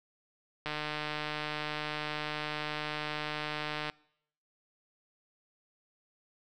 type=click train; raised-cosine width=0.3 ms; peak=-19 dBFS; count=490; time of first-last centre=0.66-3.898 s; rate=151 Hz; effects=noise-tail reverb RT60 0.7 s tail -24 dB re dry